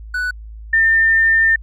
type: tone pair in turn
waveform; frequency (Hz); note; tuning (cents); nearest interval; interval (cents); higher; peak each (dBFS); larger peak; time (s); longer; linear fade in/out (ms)
triangle / sine; 1485 / 1803.1; F#6 / A6; +6 / +42; minor third; 336; second; -16 / -10; second; 0.14-0.31 / 0.73-1.56; second; 5
effects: added 54 Hz sine -31 dBFS peak until 1.62 s